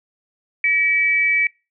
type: tone pair together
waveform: sine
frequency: 1921 / 2296 Hz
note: B6 / D7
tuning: -48 / -40 cents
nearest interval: minor third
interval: 308 cents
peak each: -22 / -15 dBFS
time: 0.64-1.47 s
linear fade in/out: 2 ms
effects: noise-tail reverb RT60 0.3 s tail -26 dB re dry